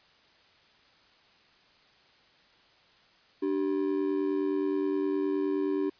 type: ring-modulated tone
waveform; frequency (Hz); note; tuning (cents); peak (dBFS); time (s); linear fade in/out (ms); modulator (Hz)
triangle; 339.9; F4; -47; -21; 3.42-5.9; 10; 44.8
effects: white hiss -61 dBFS RMS until 5.99 s + resampled to 11025 Hz